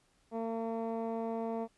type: tone with low-pass filter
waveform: 15% pulse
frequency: 227 Hz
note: A#3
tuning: 46 cents flat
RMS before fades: -36 dBFS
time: 0.31-1.68 s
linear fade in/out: 50 ms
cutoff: 810 Hz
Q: 0.97
effects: pink hiss -71 dBFS RMS until 1.77 s + resampled to 24000 Hz